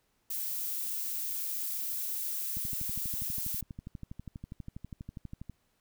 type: noise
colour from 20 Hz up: violet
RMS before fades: -35 dBFS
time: 0.3-3.61 s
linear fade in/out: 5 ms
type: click train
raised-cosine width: 5 ms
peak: -29 dBFS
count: 37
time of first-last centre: 2.57-5.497 s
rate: 12.3 Hz
effects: pink hiss -74 dBFS RMS until 5.8 s